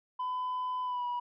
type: tone with pitch glide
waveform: sine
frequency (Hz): 1006 to 973.4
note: B5 to B5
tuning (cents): +32 to -25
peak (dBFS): -29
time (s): 0.19-1.2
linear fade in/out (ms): 10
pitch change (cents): -57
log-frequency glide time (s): 0.83-1.06
effects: tanh soft clip ceiling -30 dBFS